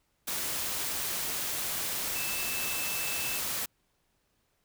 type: tone in noise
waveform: sine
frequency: 2637 Hz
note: E7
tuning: in tune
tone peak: -37 dBFS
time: 2.15-3.39 s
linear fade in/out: 10 ms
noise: white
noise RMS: -33 dBFS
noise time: 0.27-3.66 s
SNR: -7 dB
effects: pink hiss -74 dBFS RMS until 4.64 s